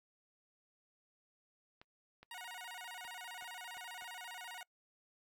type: clicks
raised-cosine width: 0.3 ms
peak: -39 dBFS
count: 6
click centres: 1.815 / 2.23 / 3.05 / 3.424 / 3.77 / 4.022 s
type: tone with vibrato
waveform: 15% pulse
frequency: 830 Hz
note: G#5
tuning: 1 cent flat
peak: -40 dBFS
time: 2.31-4.63 s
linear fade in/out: 2 ms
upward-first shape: square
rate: 15 Hz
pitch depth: 220 cents each way
effects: noise-tail reverb RT60 0.1 s tail -24 dB re dry